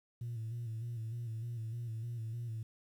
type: tone with vibrato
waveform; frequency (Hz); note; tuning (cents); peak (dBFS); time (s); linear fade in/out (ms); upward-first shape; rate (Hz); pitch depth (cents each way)
sine; 115.2; A#2; -20; -36; 0.21-2.63; 5; square; 3.3; 52
effects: tanh soft clip ceiling -35 dBFS + 11-bit